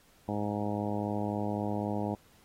harmonic tone, 103.83 Hz, G#2, in tune, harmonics 1 / 2 / 3 / 4 / 5 / 6 / 7 / 8 / 9, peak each -37 / -34 / -37 / -41 / -40 / -41 / -41 / -41 / -45 dBFS, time 0.28-2.15 s, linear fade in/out 5 ms, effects pink hiss -63 dBFS RMS until 2.44 s + AAC 48 kbps

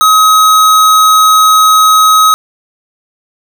square tone, 1270 Hz, D#6, 35 cents sharp, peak -4 dBFS, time 0.01-2.34 s, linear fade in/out 0 ms, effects 7-bit

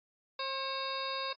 harmonic tone with a mistuned harmonic, 536 Hz, C5, 42 cents sharp, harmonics 1 / 2 / 3 / 4 / 5 / 7 / 8 / 9, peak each -41 / -38 / -46 / -48 / -45 / -41 / -47 / -43 dBFS, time 0.39-1.33 s, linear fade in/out 5 ms, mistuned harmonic 4, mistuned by +66 cents, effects AAC 32 kbps

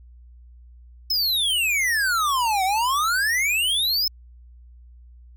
square exponential two-way sweep, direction down then up, 5300 to 735 to 5300 Hz, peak -20 dBFS, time 1.1-4.08 s, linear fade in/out 5 ms, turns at 2.64 s, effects added 60 Hz sine -44 dBFS peak until 5.36 s

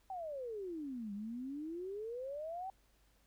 sine exponential two-way sweep, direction down then up, 784 to 197.5 to 784 Hz, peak -40 dBFS, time 0.1-2.7 s, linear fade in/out 2 ms, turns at 1.13 s, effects added 50 Hz sine -70 dBFS peak until 3.26 s + pink hiss -73 dBFS RMS until 3.26 s

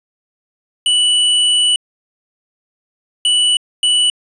square tone bursts at uneven times, 2960 Hz, F#7, in tune, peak -11 dBFS, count 3, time 0.86-1.76 / 3.25-3.57 / 3.83-4.1 s, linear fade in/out 2 ms, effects resampled to 24000 Hz

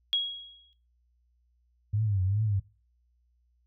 sine tone with exponential decay, 3308 Hz, G#7, 8 cents flat, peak -21 dBFS, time 0.13-0.73 s, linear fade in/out 0 ms, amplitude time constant 130 ms
sine tone with vibrato, 100.7 Hz, G2, 47 cents sharp, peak -24 dBFS, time 1.93-2.6 s, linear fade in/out 10 ms, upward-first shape triangle, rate 2.5 Hz, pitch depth 180 cents each way
effects noise-tail reverb RT60 0.3 s tail -18 dB re dry + added 60 Hz sine -66 dBFS peak until 3.66 s

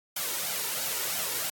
white noise with flanger, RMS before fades -31 dBFS, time 0.16-1.5 s, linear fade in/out 5 ms, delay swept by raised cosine 1.3 to 2.22 ms, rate 3 Hz, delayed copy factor +0.55, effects high-pass 150 Hz 12 dB/octave + AAC 64 kbps

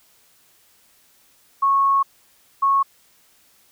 sine tone bursts at uneven times, 1100 Hz, C#6, 14 cents flat, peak -14 dBFS, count 2, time 1.62-2.03 / 2.62-2.83 s, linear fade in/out 10 ms, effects white hiss -57 dBFS RMS until 3.71 s

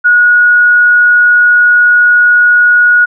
sine tone, 1453 Hz, F#6, 32 cents flat, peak -3 dBFS, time 0.04-3.06 s, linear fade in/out 20 ms, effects none

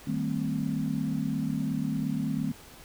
sine chord, A half-diminished seventh, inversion second, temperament equal with one note detuned, 155.56 / 196 / 224.6 / 261.6 Hz, Eb3 / G3 / A3 / C4, 0 / 0 / +36 / 0 cents, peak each -32 / -34 / -32 / -32 dBFS, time 0.07-2.52 s, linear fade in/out 5 ms, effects pink hiss -50 dBFS RMS until 2.84 s

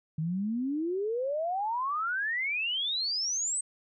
sine exponential sweep, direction up, 151.9 to 8372 Hz, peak -28 dBFS, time 0.18-3.61 s, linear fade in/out 5 ms, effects none

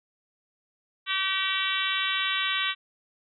harmonic tone with a mistuned harmonic, 383.1 Hz, G4, 40 cents flat, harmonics 3 / 4 / 5 / 6 / 7 / 8 / 9 / 10, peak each -33 / -33 / -33 / -33 / -33 / -33 / -33 / -33 dBFS, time 1.06-2.75 s, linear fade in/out 50 ms, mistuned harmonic 7, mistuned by +25 cents, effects none

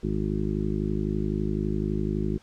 harmonic tone, 51.91 Hz, G#1, in tune, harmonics 1 / 2 / 3 / 4 / 5 / 6 / 7 / 8, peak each -31 / -35 / -31 / -30 / -40 / -34 / -32 / -42 dBFS, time 0.03-2.38 s, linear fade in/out 5 ms, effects pink hiss -57 dBFS RMS until 2.42 s + low-pass 7000 Hz 12 dB/octave

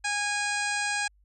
harmonic tone, 822 Hz, G#5, 18 cents flat, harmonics 1 / 2 / 3 / 4 / 5 / 6 / 7 / 8 / 9 / 10, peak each -33 / -30 / -33 / -42 / -39 / -39 / -44 / -40 / -40 / -39 dBFS, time 0.04-1.08 s, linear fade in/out 10 ms, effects added 50 Hz sine -59 dBFS peak until 1.24 s

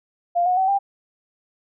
sine tone with pitch steps, 697 / 727.9 / 760.1 / 793.7 Hz, F5 / F#5 / F#5 / G5, -4 / -29 / +46 / +21 cents, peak -16 dBFS, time 0.35-0.79 s, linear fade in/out 20 ms, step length 110 ms, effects none

